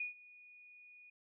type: tone with ADSR envelope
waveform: sine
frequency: 2459 Hz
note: D#7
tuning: 21 cents flat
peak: -35 dBFS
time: 0-1.1 s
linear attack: 5 ms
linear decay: 130 ms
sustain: -21 dB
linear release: 6 ms
effects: none